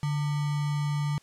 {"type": "tone with sample-and-hold", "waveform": "sine", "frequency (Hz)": 146.5, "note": "D3", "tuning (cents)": -4, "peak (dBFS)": -25, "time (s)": [0.03, 1.18], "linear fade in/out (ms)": 0, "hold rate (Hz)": 1050, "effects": ["white hiss -60 dBFS RMS until 1.22 s", "low-pass 8000 Hz 12 dB/octave"]}